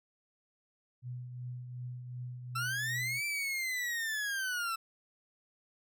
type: tone with tremolo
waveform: sine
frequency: 124 Hz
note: B2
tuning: 7 cents sharp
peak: -37 dBFS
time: 1.02-3.21 s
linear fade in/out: 50 ms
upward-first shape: triangle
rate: 2.7 Hz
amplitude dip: 50%
type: linear two-way sweep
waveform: 40% pulse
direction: up then down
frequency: 1318.5 to 2349 to 1318.5 Hz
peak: -32 dBFS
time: 2.55-4.76 s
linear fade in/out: 10 ms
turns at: 3.25 s
effects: none